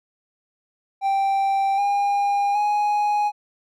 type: tone with pitch steps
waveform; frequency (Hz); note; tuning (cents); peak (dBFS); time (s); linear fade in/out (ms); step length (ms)
triangle; 784 / 807.4 / 831.6; G5 / G#5 / G#5; 0 / -49 / +2; -16; 1.01-3.32; 50; 770
effects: none

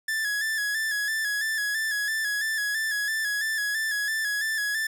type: tone with vibrato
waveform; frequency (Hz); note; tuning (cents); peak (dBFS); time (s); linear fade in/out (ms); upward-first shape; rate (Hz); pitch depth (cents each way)
45% pulse; 1721; A6; -39; -25; 0.08-4.87; 5; square; 3; 47
effects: none

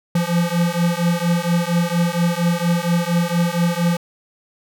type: beating tone pair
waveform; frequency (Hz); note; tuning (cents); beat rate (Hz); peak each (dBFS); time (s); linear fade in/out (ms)
square; 170 / 174.3; F3 / F3; -46 / -3; 4.3; -20; 0.15-3.97; 5
effects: none

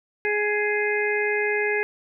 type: harmonic tone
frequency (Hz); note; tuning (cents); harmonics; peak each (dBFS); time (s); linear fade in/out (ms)
417.6; G#4; +10; 1 / 2 / 4 / 5 / 6; -24 / -33 / -27 / -27 / -31; 0.25-1.83; 0
effects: none

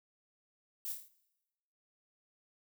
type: noise with echo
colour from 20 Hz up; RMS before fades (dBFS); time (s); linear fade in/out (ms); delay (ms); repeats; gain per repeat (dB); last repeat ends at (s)
violet; -40; 0.85-0.92; 0; 27; 6; -4; 1.082
effects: noise-tail reverb RT60 1.0 s tail -20 dB re dry

